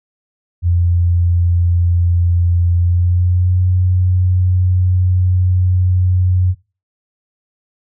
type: tone with pitch glide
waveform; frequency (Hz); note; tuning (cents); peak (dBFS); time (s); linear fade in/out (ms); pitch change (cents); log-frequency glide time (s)
sine; 86.9 to 91.27; F2 to F#2; -8 to -23; -10; 0.62-6.55; 50; +85; 2.76-3.61
effects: noise-tail reverb RT60 0.3 s tail -19 dB re dry